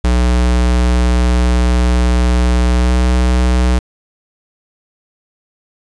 square tone with pitch glide, 61 to 61.92 Hz, B1 to B1, -21 to +5 cents, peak -10 dBFS, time 0.04-3.79 s, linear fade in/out 5 ms, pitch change +26 cents, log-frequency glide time 2.76-2.94 s, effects resampled to 22050 Hz + 7-bit

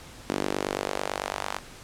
sawtooth tone with high-pass filter sweep, 49 Hz, G1, in tune, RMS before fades -31 dBFS, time 0.29-1.59 s, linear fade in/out 10 ms, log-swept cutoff 280 to 920 Hz, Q 1.4, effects pink hiss -46 dBFS RMS until 1.83 s + low-pass 10000 Hz 12 dB/octave

